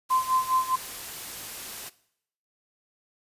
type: noise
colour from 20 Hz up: white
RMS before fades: -38 dBFS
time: 0.09-1.9 s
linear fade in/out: 20 ms
type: tone with tremolo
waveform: sine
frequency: 1035 Hz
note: C6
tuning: 19 cents flat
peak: -19 dBFS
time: 0.1-0.76 s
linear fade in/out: 10 ms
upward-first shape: sine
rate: 4.9 Hz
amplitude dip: 85%
effects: noise-tail reverb RT60 0.7 s tail -19 dB re dry + resampled to 32000 Hz